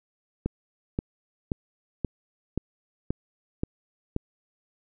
click train, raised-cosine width 3 ms, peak -13 dBFS, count 8, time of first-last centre 0.46-4.164 s, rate 1.89 Hz, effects none

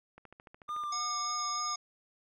click train, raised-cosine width 0.5 ms, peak -36 dBFS, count 10, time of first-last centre 0.18-0.837 s, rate 13.7 Hz
triangle tone with vibrato, 1200 Hz, D6, 37 cents sharp, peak -32 dBFS, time 0.68-1.76 s, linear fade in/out 20 ms, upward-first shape sine, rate 3.4 Hz, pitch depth 21 cents each way
harmonic tone, 729 Hz, F#5, 26 cents flat, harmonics 1 / 3 / 5 / 7 / 9, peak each -48 / -49 / -49 / -38 / -39 dBFS, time 0.92-1.76 s, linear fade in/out 5 ms
effects none

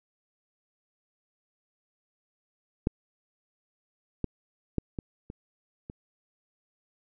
clicks, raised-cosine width 3 ms, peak -11 / -15 / -13 / -20 / -26 / -26 dBFS, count 6, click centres 2.871 / 4.243 / 4.783 / 4.988 / 5.301 / 5.899 s, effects none

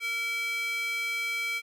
square tone with high-pass filter, 460 Hz, A#4, 23 cents flat, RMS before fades -31 dBFS, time 0-1.62 s, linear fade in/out 50 ms, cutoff 2100 Hz, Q 6.7, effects none

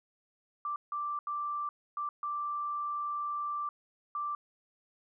sine tone bursts at uneven times, 1174.7 Hz, D6, in tune, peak -32 dBFS, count 6, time 0.65-0.76 / 0.92-1.19 / 1.27-1.69 / 1.97-2.09 / 2.23-3.69 / 4.15-4.35 s, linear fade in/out 2 ms, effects none

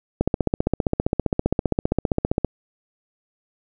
click train, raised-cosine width 2 ms, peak -5 dBFS, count 35, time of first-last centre 0.21-2.447 s, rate 15.2 Hz, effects none

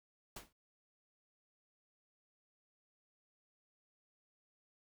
pink noise with exponential decay, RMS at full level -43 dBFS, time 0.36-0.53 s, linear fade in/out 5 ms, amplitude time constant 35 ms, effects none

